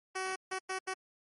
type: tone bursts at uneven times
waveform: 10% pulse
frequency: 377 Hz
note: F#4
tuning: 32 cents sharp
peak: -26 dBFS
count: 4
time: 0.15-0.36 / 0.51-0.59 / 0.69-0.79 / 0.87-0.94 s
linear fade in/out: 10 ms
effects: MP3 48 kbps